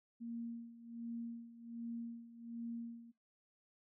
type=tone with tremolo; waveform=sine; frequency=233.1 Hz; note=A#3; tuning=in tune; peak=-40 dBFS; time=0.2-3.12 s; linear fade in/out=20 ms; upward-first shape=sine; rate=1.3 Hz; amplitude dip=80%; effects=noise-tail reverb RT60 0.2 s tail -22 dB re dry